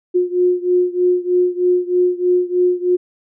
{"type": "beating tone pair", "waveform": "sine", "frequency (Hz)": [358.2, 361.4], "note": ["F4", "F#4"], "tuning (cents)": [44, -41], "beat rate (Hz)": 3.2, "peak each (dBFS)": [-15, -17], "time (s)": [0.14, 2.97], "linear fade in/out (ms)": 20, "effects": []}